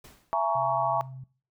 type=noise with exponential decay; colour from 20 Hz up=pink; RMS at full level=-47 dBFS; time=0.04-0.45 s; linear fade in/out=5 ms; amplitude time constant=89 ms
type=chord; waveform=sine; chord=A# half-diminished seventh; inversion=second; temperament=just; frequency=671.3 / 839.1 / 932.3 / 1118.8 Hz; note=E5 / G#5 / A#5 / C#6; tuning=+31 / +18 / 0 / +16 cents; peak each=-29 dBFS; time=0.33-1.01 s; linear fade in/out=0 ms
type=tone; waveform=sine; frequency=130.81 Hz; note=C3; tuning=in tune; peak=-38 dBFS; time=0.55-1.24 s; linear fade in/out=5 ms
effects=noise-tail reverb RT60 0.4 s tail -20 dB re dry